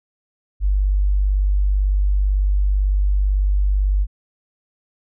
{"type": "tone", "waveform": "sine", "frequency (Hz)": 49, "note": "G1", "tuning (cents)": 0, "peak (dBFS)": -14, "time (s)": [0.6, 4.07], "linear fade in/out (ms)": 50, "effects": []}